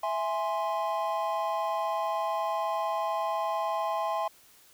triangle chord, E augmented, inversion none, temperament equal, 659.3 / 830.6 / 1046.5 Hz, E5 / G#5 / B#5, 0 / 0 / 0 cents, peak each -30 dBFS, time 0.03-4.28 s, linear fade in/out 5 ms, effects white hiss -58 dBFS RMS until 4.73 s

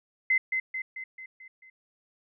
sine tone with echo, 2057 Hz, C7, 30 cents flat, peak -20 dBFS, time 0.3-0.38 s, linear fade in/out 5 ms, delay 220 ms, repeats 6, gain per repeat -5 dB, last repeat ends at 1.7 s, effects none

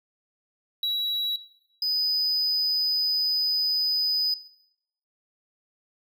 triangle tone pair in turn, 3896 / 4991 Hz, B7 / D#8, -24 / +5 cents, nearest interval major third, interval 429 cents, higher second, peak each -22 dBFS, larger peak neither, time 0.83-1.36 / 1.82-4.34 s, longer second, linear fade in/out 2 ms, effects noise-tail reverb RT60 0.8 s tail -17 dB re dry

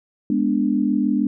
sine chord, G# diminished, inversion none, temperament equal, 207.7 / 246.9 / 293.7 Hz, G#3 / B3 / D4, 0 / 0 / 0 cents, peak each -21 dBFS, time 0.3-1.27 s, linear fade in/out 2 ms, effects none

